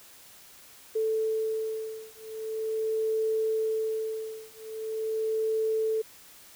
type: beating tone pair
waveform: sine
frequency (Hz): 440 / 440.42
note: A4 / A4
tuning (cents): 0 / +2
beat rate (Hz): 0.42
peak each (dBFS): -30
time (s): 0.95-6.02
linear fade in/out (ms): 10
effects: white hiss -52 dBFS RMS until 6.55 s